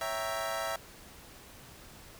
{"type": "chord", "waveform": "25% pulse", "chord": "C# diminished seventh", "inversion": "none", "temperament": "equal", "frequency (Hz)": [554.4, 659.3, 784, 932.3], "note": ["C#5", "E5", "G5", "Bb5"], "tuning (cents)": [0, 0, 0, 0], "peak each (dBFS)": [-37, -31, -37, -37], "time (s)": [0.01, 0.76], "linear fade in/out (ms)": 2, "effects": ["pink hiss -52 dBFS RMS until 2.19 s"]}